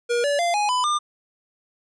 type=tone with pitch steps; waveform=square; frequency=477.3 / 574.2 / 690.8 / 831 / 999.7 / 1202.7 Hz; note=A#4 / D5 / F5 / G#5 / B5 / D6; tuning=+41 / -39 / -19 / +1 / +21 / +41 cents; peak=-20 dBFS; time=0.09-0.99 s; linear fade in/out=20 ms; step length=150 ms; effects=resampled to 22050 Hz